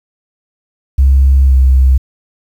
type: tone with pitch glide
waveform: sine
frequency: 67.5 to 65.54 Hz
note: C#2 to C2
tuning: -45 to +4 cents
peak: -3 dBFS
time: 0.98-1.98 s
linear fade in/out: 10 ms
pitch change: -51 cents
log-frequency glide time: 1.45-1.55 s
effects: tanh soft clip ceiling -1 dBFS + 7-bit